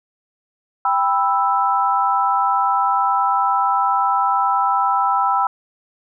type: chord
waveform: sine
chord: E minor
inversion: first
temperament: just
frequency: 791.1 / 988.9 / 1318.5 Hz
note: G5 / B5 / E6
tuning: +16 / +2 / 0 cents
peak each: -19 dBFS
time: 0.85-5.47 s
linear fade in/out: 2 ms
effects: none